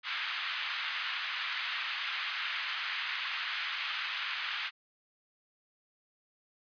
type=band-pass noise; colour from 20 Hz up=white; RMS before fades=-36 dBFS; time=0.03-4.71 s; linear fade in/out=50 ms; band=1200 to 3400 Hz; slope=24 dB/octave; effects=resampled to 11025 Hz